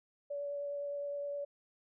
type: tone with vibrato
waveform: sine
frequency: 572 Hz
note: D5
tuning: 46 cents flat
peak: -36 dBFS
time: 0.3-1.45 s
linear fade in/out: 10 ms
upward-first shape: triangle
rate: 9.7 Hz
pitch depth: 12 cents each way
effects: none